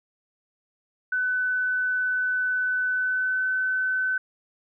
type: tone with pitch glide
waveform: sine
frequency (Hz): 1503 to 1517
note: F#6 to F#6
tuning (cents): +27 to +43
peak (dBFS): -22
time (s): 1.12-4.18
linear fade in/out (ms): 5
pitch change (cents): +16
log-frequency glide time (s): 2.87-3.46
effects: none